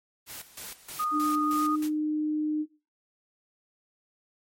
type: noise with tremolo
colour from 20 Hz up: white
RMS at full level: -40 dBFS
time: 0.26-1.9 s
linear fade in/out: 50 ms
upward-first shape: square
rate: 3.2 Hz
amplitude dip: 80%
type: tone with vibrato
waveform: sine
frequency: 1234 Hz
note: D#6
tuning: 15 cents flat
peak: -26 dBFS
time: 0.99-1.76 s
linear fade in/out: 10 ms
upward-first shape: sine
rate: 8.3 Hz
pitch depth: 9 cents each way
type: tone with pitch glide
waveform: sine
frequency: 300 to 304.9 Hz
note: D4 to D#4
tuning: +37 to -35 cents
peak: -25 dBFS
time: 1.11-2.66 s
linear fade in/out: 50 ms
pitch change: +28 cents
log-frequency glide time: 1.51-1.76 s
effects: noise-tail reverb RT60 0.3 s tail -18 dB re dry + MP3 64 kbps